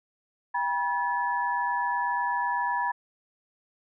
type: tone cluster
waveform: sine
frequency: 801 / 969 / 1721 Hz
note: G5 / B5 / A6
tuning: +37 / -33 / -39 cents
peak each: -33 / -26 / -32 dBFS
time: 0.54-2.92 s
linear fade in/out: 10 ms
effects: none